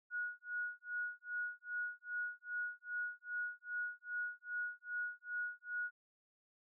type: tone with tremolo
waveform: sine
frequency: 1454 Hz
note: F#6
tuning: 31 cents flat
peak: -36 dBFS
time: 0.1-5.91 s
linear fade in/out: 50 ms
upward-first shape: sine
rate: 2.5 Hz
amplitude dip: 100%
effects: none